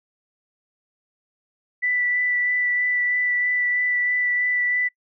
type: tone with vibrato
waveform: sine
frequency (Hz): 1975.5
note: B6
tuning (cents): 0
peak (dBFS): -19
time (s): 1.82-4.89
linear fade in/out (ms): 20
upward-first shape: sine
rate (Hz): 3.1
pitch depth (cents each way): 10
effects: noise-tail reverb RT60 0.1 s tail -24 dB re dry